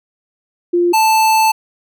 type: tone pair in turn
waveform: sine / square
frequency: 349.2 / 879.9 Hz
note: F4 / A5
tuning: 0 / 0 cents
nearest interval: octave + major third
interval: 1600 cents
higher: second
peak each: -10 dBFS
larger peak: neither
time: 0.73-0.93 / 0.93-1.52 s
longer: second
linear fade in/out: 10 ms
effects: none